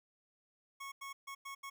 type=tone bursts at uneven times; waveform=25% pulse; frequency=1100 Hz; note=C#6; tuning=14 cents flat; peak=-40 dBFS; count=5; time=0.8-0.92 / 1.01-1.13 / 1.27-1.35 / 1.45-1.55 / 1.63-1.7 s; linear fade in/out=10 ms; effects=none